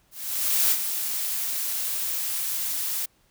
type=noise with ADSR envelope; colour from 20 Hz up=blue; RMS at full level=-20 dBFS; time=0.11-3.06 s; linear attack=600 ms; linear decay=54 ms; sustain=-8 dB; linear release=9 ms; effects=pink hiss -64 dBFS RMS until 3.3 s